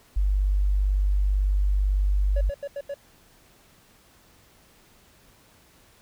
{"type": "tone", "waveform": "sine", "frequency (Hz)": 49, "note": "G1", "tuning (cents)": 0, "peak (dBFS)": -19, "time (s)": [0.16, 2.5], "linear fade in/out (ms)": 10}
{"type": "tone bursts", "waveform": "triangle", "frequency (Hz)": 565, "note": "C#5", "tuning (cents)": 33, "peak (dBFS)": -27, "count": 5, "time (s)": [2.36, 2.942], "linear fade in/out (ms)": 5, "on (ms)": 50, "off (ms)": 83}
{"effects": ["pink hiss -57 dBFS RMS until 6.01 s"]}